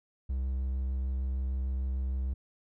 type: tone with vibrato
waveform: triangle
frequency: 65.3 Hz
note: C2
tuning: 3 cents flat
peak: -27 dBFS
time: 0.29-2.34 s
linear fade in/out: 10 ms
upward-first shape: triangle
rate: 6.6 Hz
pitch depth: 13 cents each way
effects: none